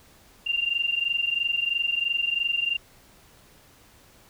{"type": "tone pair together", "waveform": "sine", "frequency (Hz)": [2771, 2794], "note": ["F7", "F7"], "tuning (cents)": [-14, 0], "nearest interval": "unison", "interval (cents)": 14, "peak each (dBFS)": [-27, -25], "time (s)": [0.46, 2.77], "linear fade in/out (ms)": 10, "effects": ["pink hiss -55 dBFS RMS until 4.29 s"]}